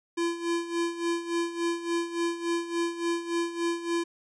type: tone with tremolo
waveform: square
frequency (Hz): 339.7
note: F4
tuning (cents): -48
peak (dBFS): -25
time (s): 0.17-4.04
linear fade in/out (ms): 10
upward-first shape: sine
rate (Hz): 3.5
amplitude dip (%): 75
effects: resampled to 22050 Hz